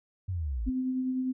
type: linear sweep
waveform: sine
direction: down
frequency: 97.6 to 46.25 Hz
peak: -29 dBFS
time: 0.28-0.7 s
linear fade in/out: 10 ms
type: tone with tremolo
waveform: sine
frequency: 257.4 Hz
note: C4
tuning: 28 cents flat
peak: -26 dBFS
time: 0.66-1.33 s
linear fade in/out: 20 ms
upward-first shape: sine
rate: 9.9 Hz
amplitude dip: 30%
effects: none